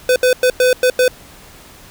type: tone bursts at uneven times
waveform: square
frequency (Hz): 504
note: B4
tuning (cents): +35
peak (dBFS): -10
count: 6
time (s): 0.09-0.16 / 0.23-0.33 / 0.43-0.5 / 0.6-0.73 / 0.83-0.9 / 0.99-1.08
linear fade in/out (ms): 2
effects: pink hiss -41 dBFS RMS until 1.9 s